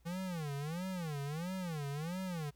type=tone with vibrato; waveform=square; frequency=162.7 Hz; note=E3; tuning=22 cents flat; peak=-38 dBFS; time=0.05-2.51 s; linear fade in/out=20 ms; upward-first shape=sine; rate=1.5 Hz; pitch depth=260 cents each way; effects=added 60 Hz sine -64 dBFS peak until 2.55 s + pink hiss -75 dBFS RMS until 2.55 s

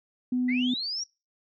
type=tone; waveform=sine; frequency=250 Hz; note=B3; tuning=21 cents sharp; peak=-23 dBFS; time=0.32-0.74 s; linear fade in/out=5 ms
type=linear sweep; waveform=sine; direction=up; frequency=1930 to 5760 Hz; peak=-29 dBFS; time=0.48-1.04 s; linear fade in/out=10 ms
effects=noise-tail reverb RT60 0.3 s tail -26 dB re dry + tanh soft clip ceiling -15 dBFS

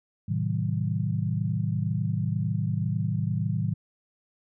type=chord; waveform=sine; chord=A diminished seventh; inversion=none; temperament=just; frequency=110 / 132 / 158.4 / 190.08 Hz; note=A2 / C3 / Eb3 / Gb3; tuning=0 / +16 / +31 / +47 cents; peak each=-28 / -32 / -29 / -32 dBFS; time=0.28-3.74 s; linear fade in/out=10 ms; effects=none

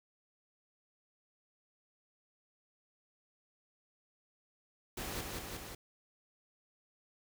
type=noise with echo; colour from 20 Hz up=pink; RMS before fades=-41 dBFS; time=4.97-5.21 s; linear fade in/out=5 ms; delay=180 ms; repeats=3; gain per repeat=-2 dB; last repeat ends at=5.75 s; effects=none

